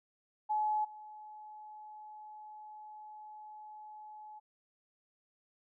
sine tone with level steps, 852 Hz, G#5, 44 cents sharp, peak -29 / -47 dBFS, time 0.49-4.4 s, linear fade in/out 20 ms, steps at 0.84 s, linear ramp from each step 10 ms, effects none

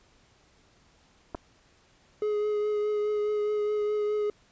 clicks, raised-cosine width 1 ms, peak -21 dBFS, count 2, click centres 1.347 / 1.35 s
triangle tone with vibrato, 420 Hz, G#4, 19 cents sharp, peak -23 dBFS, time 2.22-4.3 s, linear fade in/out 2 ms, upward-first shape triangle, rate 4.8 Hz, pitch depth 17 cents each way
effects pink hiss -62 dBFS RMS until 4.51 s + resampled to 16000 Hz

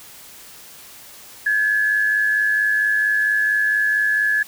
sine tone pair together, 1600 / 1704.4 Hz, G6 / G#6, +35 / +44 cents, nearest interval minor second, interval 109 cents, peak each -24 / -16 dBFS, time 1.46-4.43 s, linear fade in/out 5 ms, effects white hiss -42 dBFS RMS until 4.47 s

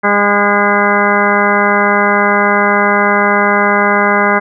harmonic tone with a mistuned harmonic, 203.7 Hz, G#3, 33 cents flat, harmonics 1 / 2 / 3 / 4 / 5 / 6 / 7 / 8 / 10, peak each -17 / -17 / -17 / -17 / -17 / -17 / -17 / -17 / -17 dBFS, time 0.03-4.4 s, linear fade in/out 20 ms, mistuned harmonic 7, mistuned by +20 cents, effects none

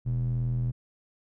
square tone with band-pass filter, 41.07 Hz, E1, 6 cents flat, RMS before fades -28 dBFS, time 0.05-0.72 s, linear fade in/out 20 ms, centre 120 Hz, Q 3.6, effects none

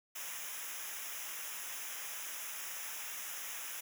white noise with comb filter, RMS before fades -43 dBFS, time 0.15-3.81 s, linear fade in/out 10 ms, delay 0.23 ms, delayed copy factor -0.9, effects none

